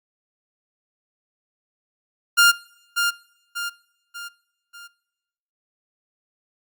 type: tone with echo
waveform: sawtooth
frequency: 1403 Hz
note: F6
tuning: 8 cents sharp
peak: -8 dBFS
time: 2.37-2.52 s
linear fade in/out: 20 ms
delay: 590 ms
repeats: 4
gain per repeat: -7 dB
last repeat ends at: 4.88 s
effects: noise-tail reverb RT60 1.0 s tail -23 dB re dry + Opus 48 kbps